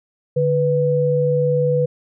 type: tone pair together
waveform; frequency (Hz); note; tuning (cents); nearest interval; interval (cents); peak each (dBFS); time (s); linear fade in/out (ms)
sine; 147.02 / 493.9; D3 / B4; +2 / 0; octave + major sixth; 2098; -19 / -16; 0.36-1.86; 10
effects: none